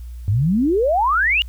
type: exponential sweep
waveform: sine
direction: up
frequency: 92.5 to 2960 Hz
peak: -14 dBFS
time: 0.28-1.42 s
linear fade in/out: 0 ms
effects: added 60 Hz sine -30 dBFS peak until 1.48 s + white hiss -56 dBFS RMS until 1.48 s